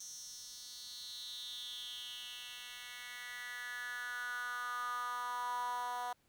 10% pulse tone with high-pass filter sweep, 245 Hz, B3, 14 cents flat, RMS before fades -43 dBFS, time 0-6.13 s, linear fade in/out 5 ms, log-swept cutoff 5900 to 820 Hz, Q 5.6, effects pink hiss -74 dBFS RMS until 6.28 s

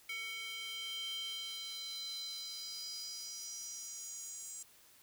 square tone with high-pass filter sweep, 447.6 Hz, A4, 30 cents sharp, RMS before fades -44 dBFS, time 0.09-4.63 s, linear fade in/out 5 ms, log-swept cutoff 2400 to 7500 Hz, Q 6, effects white hiss -63 dBFS RMS until 5.02 s

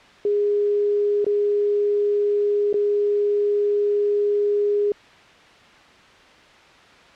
sine tone with dropouts, 411.4 Hz, G#4, 16 cents flat, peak -17 dBFS, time 0.25-4.92 s, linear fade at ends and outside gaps 2 ms, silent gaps 1.245-1.265 / 2.729-2.741 s, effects white hiss -48 dBFS RMS until 7.15 s + low-pass 3000 Hz 12 dB/octave

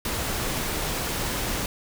pink noise, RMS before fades -28 dBFS, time 0.05-1.66 s, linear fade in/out 2 ms, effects none

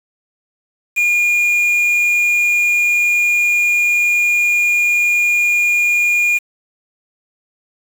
triangle tone with quantisation, 2427 Hz, D#7, 44 cents flat, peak -10 dBFS, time 0.96-6.39 s, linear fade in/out 20 ms, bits 5, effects none

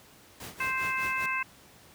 pink noise with tremolo, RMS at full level -40 dBFS, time 0.4-1.26 s, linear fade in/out 2 ms, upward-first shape sine, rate 5 Hz, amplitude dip 80%
harmonic tone, 523.3 Hz, C5, in tune, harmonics 2 / 3 / 4 / 5, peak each -33 / -34 / -34 / -32 dBFS, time 0.6-1.43 s, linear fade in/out 5 ms
effects pink hiss -55 dBFS RMS until 1.94 s + high-pass 80 Hz 12 dB/octave

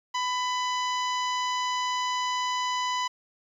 harmonic tone, 998 Hz, B5, 18 cents sharp, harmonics 1 / 2 / 3 / 4 / 5 / 6 / 7, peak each -27 / -35 / -35 / -40 / -41 / -43 / -44 dBFS, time 0.14-3.08 s, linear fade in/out 10 ms, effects 10-bit

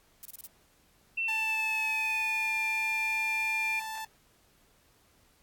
violet noise bursts, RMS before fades -41 dBFS, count 5, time 0.23-0.461 s, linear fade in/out 0 ms, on 23 ms, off 29 ms
sine tone with pitch glide, 2693 to 2399 Hz, E7 to D7, +36 to +36 cents, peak -28 dBFS, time 1.17-3.8 s, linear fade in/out 10 ms, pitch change -200 cents, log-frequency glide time 1.3-2.54 s
sawtooth tone, 880 Hz, A5, in tune, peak -32 dBFS, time 1.28-4.05 s, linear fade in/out 5 ms
effects pink hiss -65 dBFS RMS until 5.42 s + AAC 64 kbps

